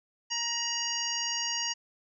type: harmonic tone with a mistuned harmonic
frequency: 939 Hz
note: A#5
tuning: 12 cents sharp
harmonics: 1 / 2 / 3 / 5 / 6 / 7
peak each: -40 / -39 / -35 / -35 / -35 / -37 dBFS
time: 0.3-1.74 s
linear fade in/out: 20 ms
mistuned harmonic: 3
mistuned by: +24 cents
effects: none